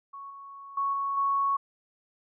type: tone with level steps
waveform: sine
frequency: 1108.7 Hz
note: C#6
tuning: in tune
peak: -39 / -42 / -25 / -27 / -23 dBFS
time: 0.13-1.57 s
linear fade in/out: 10 ms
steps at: 0.3 / 0.77 / 0.93 / 1.17 s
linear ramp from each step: 5 ms
effects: none